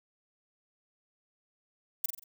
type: noise with echo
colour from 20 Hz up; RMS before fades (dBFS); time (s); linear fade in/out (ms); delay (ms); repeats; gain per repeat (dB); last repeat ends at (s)
violet; -28; 2.04-2.06; 5; 45; 4; -6; 2.24
effects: none